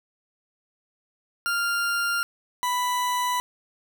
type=tone pair in turn; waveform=40% pulse; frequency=1396.9 / 989.6 Hz; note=F6 / B5; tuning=0 / +3 cents; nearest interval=tritone; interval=597 cents; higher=first; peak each=-22 dBFS; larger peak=neither; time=1.46-2.23 / 2.63-3.4 s; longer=neither; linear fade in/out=0 ms; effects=none